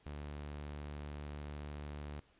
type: tone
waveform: sawtooth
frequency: 73.42 Hz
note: D2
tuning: in tune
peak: -39 dBFS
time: 0.06-2.2 s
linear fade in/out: 0 ms
effects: pink hiss -69 dBFS RMS until 2.39 s + resampled to 8000 Hz